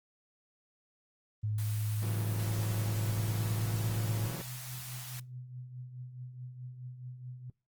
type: tone with pitch glide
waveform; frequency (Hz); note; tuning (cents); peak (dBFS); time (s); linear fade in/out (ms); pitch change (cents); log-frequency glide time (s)
sine; 106.5 to 108.8; G#2 to A2; +44 to -19; -30; 1.43-4.28; 10; +37; 3.18-3.93
type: high-pass noise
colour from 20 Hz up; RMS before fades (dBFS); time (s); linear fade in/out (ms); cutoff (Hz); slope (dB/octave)
white; -45; 1.58-5.2; 5; 620; 96
type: chord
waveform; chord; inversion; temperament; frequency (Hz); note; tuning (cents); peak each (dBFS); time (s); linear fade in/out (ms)
sawtooth; F# dominant seventh; first; equal; 116.54 / 138.59 / 164.81 / 185; A#2 / C#3 / E3 / F#3; 0 / 0 / 0 / 0; -41 / -42 / -39 / -41; 2.02-4.42; 5
type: tone with tremolo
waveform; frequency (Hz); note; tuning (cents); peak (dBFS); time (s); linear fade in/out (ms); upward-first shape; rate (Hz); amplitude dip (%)
sine; 125.5; B2; +28; -39; 2.98-7.5; 2; triangle; 4.7; 65
effects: noise-tail reverb RT60 0.3 s tail -25 dB re dry + Opus 24 kbps